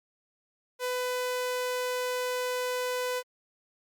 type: tone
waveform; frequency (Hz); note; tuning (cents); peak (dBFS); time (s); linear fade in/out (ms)
sawtooth; 500; B4; +21; -25; 0.79-3.23; 50
effects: Opus 48 kbps